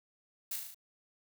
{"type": "noise with echo", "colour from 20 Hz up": "blue", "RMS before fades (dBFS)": -37, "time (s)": [0.51, 0.56], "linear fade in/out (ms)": 5, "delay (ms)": 37, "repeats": 5, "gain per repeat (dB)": -3, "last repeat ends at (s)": 0.745, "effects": []}